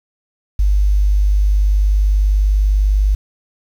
sine tone, 50.1 Hz, G1, 38 cents sharp, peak -10 dBFS, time 0.59-3.15 s, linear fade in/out 5 ms, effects 7-bit

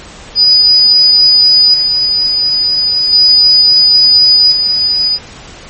sine tone with tremolo, 4952 Hz, D#8, 9 cents flat, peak -3 dBFS, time 0.35-5.19 s, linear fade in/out 50 ms, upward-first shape square, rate 0.36 Hz, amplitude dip 45%, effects pink hiss -32 dBFS RMS until 5.69 s + MP3 32 kbps

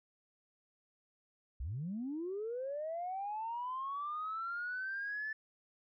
sine linear sweep, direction up, 52.5 to 1760 Hz, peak -36 dBFS, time 1.6-5.33 s, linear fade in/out 5 ms, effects tanh soft clip ceiling -32 dBFS

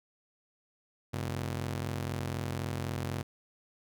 sawtooth ring-modulated tone, 116.54 Hz, A#2, in tune, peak -26 dBFS, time 1.13-3.23 s, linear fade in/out 10 ms, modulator 22 Hz, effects none

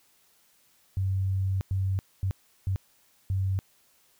sine tone bursts at uneven times, 95.7 Hz, G2, 41 cents flat, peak -24 dBFS, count 5, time 0.97-1.61 / 1.71-1.99 / 2.23-2.31 / 2.67-2.76 / 3.3-3.59 s, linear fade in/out 0 ms, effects white hiss -64 dBFS RMS until 4.19 s

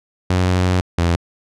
sawtooth tone pair in turn, 91.3 / 85.36 Hz, F#2 / F2, -23 / -39 cents, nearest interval minor second, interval 116 cents, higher first, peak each -10 dBFS, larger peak neither, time 0.3-0.81 / 0.98-1.16 s, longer first, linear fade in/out 5 ms, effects low-pass 7000 Hz 12 dB/octave

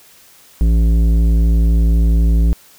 sine tone with tanh clipping, 56 Hz, A1, 31 cents sharp, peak -11 dBFS, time 0.61-2.53 s, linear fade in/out 0 ms, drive 12 dB, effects white hiss -46 dBFS RMS until 2.78 s

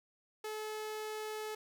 sawtooth tone, 430.4 Hz, A4, 38 cents flat, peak -35 dBFS, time 0.44-1.55 s, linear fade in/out 5 ms, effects none

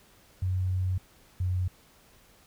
sine tone pair in turn, 92.5 / 91.23 Hz, F#2 / F#2, 0 / -24 cents, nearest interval unison, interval 24 cents, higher first, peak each -25 dBFS, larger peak neither, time 0.42-0.98 / 1.4-1.68 s, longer first, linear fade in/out 5 ms, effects pink hiss -59 dBFS RMS until 2.46 s

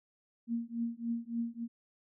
sine tone with tremolo, 233.1 Hz, A#3, in tune, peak -29 dBFS, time 0.47-1.68 s, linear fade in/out 50 ms, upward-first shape triangle, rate 3.5 Hz, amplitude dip 100%, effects none

